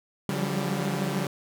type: tone cluster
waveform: sawtooth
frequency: 142.9 / 170.7 / 178.4 / 192.1 / 198.9 Hz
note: D3 / F3 / F3 / G3 / G3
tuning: -47 / -39 / +37 / -35 / +25 cents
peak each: -27 / -32 / -30 / -28 / -29 dBFS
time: 0.29-1.27 s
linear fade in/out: 2 ms
effects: none